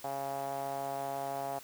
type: tone with band-pass filter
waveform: sawtooth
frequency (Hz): 138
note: C#3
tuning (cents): -7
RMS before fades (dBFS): -37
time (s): 0.04-1.59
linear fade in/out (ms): 5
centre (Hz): 740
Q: 5.4
effects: white hiss -52 dBFS RMS until 1.63 s